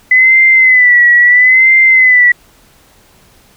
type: tone with vibrato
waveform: sine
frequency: 2005 Hz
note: B6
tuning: 26 cents sharp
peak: -3 dBFS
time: 0.11-2.32 s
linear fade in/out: 5 ms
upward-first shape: sine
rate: 0.75 Hz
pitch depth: 70 cents each way
effects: pink hiss -46 dBFS RMS until 3.56 s